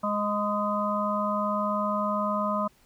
harmonic tone with a mistuned harmonic, 207.7 Hz, G#3, in tune, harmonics 1 / 3 / 5 / 6, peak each -30 / -30 / -30 / -30 dBFS, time 0.03-2.68 s, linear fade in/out 10 ms, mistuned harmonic 5, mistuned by -23 cents, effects pink hiss -62 dBFS RMS until 2.85 s

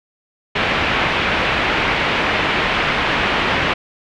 white low-pass noise, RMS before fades -18 dBFS, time 0.55-3.74 s, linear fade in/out 10 ms, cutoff 2800 Hz, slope 24 dB/octave, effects none

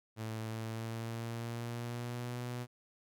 sawtooth tone with pitch glide, 110.9 to 122.34 Hz, A2 to B2, +14 to -16 cents, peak -34 dBFS, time 0.16-2.67 s, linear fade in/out 50 ms, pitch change +170 cents, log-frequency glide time 0.4-2.39 s, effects none

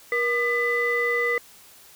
sine tone cluster, 476.8 / 1210 / 1999 Hz, A#4 / D#6 / B6, +39 / -49 / +20 cents, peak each -24 / -30 / -22 dBFS, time 0.12-1.38 s, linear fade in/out 2 ms, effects tanh soft clip ceiling -14 dBFS + white hiss -50 dBFS RMS until 1.95 s

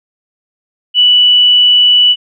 sine tone, 2960 Hz, F#7, in tune, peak -4 dBFS, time 0.94-2.16 s, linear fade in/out 50 ms, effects none

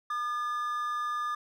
triangle tone pair together, 1208 / 1708.4 Hz, D6 / G#6, +48 / +48 cents, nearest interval tritone, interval 600 cents, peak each -28 / -39 dBFS, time 0.1-1.35 s, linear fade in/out 5 ms, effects none

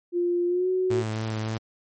sine tone with pitch glide, 350 to 370.8 Hz, F4 to F#4, +4 to +4 cents, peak -21 dBFS, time 0.12-1.04 s, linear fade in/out 50 ms, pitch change +100 cents, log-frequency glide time 0.47-0.69 s
sawtooth tone with vibrato, 110 Hz, A2, in tune, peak -23 dBFS, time 0.9-1.58 s, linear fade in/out 10 ms, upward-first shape triangle, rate 3.6 Hz, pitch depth 20 cents each way
effects MP3 32 kbps

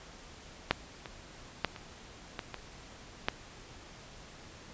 clicks, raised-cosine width 0.3 ms, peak -8 / -25 / -11 / -27 / -19 / -22 / -11 dBFS, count 7, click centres 0.71 / 1.058 / 1.647 / 1.762 / 2.392 / 2.543 / 3.285 s, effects pink hiss -51 dBFS RMS until 4.73 s + resampled to 16000 Hz

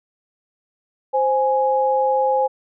sine tone pair together, 523.3 / 832.6 Hz, C5 / G#5, 0 / +4 cents, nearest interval minor sixth, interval 804 cents, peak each -18 / -18 dBFS, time 1.13-2.48 s, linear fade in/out 20 ms, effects none

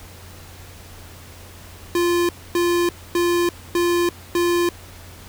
square tone bursts, 347.5 Hz, F4, 9 cents flat, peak -17 dBFS, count 5, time 1.95-4.69 s, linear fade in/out 2 ms, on 340 ms, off 260 ms, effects added 88 Hz sine -42 dBFS peak until 5.28 s + pink hiss -43 dBFS RMS until 5.28 s

